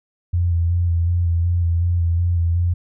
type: tone with vibrato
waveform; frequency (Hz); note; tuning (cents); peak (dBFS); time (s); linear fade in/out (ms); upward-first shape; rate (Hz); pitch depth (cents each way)
sine; 85.9; F2; -28; -15; 0.33-2.74; 10; square; 2.7; 27
effects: none